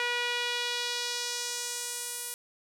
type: tone with band-pass filter sweep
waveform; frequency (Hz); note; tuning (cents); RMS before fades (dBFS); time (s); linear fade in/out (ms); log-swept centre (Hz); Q
sawtooth; 483.7; B4; -36; -33; 0-2.34; 0; 2300 to 11000; 1.4
effects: none